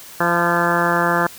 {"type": "harmonic tone with a mistuned harmonic", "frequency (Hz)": 171.9, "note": "F3", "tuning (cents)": -27, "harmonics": [1, 2, 3, 4, 5, 6, 7, 8, 9, 10], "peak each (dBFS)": [-24, -24, -24, -24, -24, -24, -24, -24, -24, -24], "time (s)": [0.2, 1.27], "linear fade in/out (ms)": 5, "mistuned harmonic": 5, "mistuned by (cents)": 25, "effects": ["white hiss -39 dBFS RMS until 1.38 s"]}